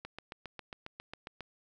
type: click train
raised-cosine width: 0.3 ms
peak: -26 dBFS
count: 11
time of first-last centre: 0.05-1.407 s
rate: 7.37 Hz
effects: none